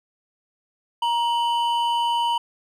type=tone pair together; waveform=triangle; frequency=940 / 3000 Hz; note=A#5 / F#7; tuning=+14 / +23 cents; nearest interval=octave + minor sixth; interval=2009 cents; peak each=-18 / -27 dBFS; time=1.02-2.38 s; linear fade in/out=5 ms; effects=none